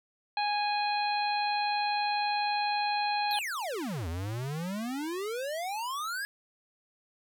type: harmonic tone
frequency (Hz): 828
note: G#5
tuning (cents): -5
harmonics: 1 / 2 / 3 / 4 / 5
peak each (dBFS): -28 / -39 / -36 / -45 / -36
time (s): 0.37-3.39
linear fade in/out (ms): 2
type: exponential two-way sweep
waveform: square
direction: down then up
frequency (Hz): 4435 to 79.2 to 1696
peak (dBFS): -33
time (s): 3.31-6.25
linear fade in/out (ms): 0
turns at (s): 4.08
effects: none